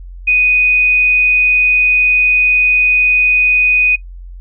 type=tone; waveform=sine; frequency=2489 Hz; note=D#7; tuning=in tune; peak=-8 dBFS; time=0.27-3.96 s; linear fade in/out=10 ms; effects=noise-tail reverb RT60 0.1 s tail -19 dB re dry + added 44 Hz sine -28 dBFS peak until 4.4 s